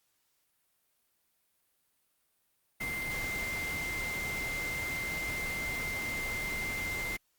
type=tone in noise; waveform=sine; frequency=2089 Hz; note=C7; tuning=3 cents flat; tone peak=-34 dBFS; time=2.8-7.17 s; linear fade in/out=10 ms; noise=pink; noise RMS=-40 dBFS; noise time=2.8-7.17 s; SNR=+3 dB; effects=white hiss -75 dBFS RMS until 7.38 s + Opus 48 kbps